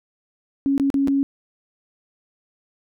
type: tone with dropouts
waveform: sine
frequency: 276.3 Hz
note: C#4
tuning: 6 cents flat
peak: -16 dBFS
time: 0.66-1.23 s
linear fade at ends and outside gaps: 0 ms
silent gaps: 0.779-0.798 / 0.902-0.942 / 1.074-1.082 s
effects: none